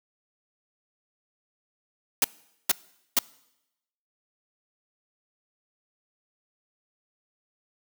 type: noise bursts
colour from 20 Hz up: white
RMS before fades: -20 dBFS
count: 3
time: 2.22-3.189 s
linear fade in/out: 2 ms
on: 23 ms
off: 450 ms
effects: noise-tail reverb RT60 0.9 s tail -23 dB re dry + high-pass 150 Hz 12 dB/octave